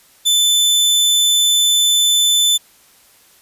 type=tone; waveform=sawtooth; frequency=3520 Hz; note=A7; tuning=in tune; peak=-8 dBFS; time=0.25-2.58 s; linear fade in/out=20 ms; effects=white hiss -50 dBFS RMS until 3.41 s + resampled to 32000 Hz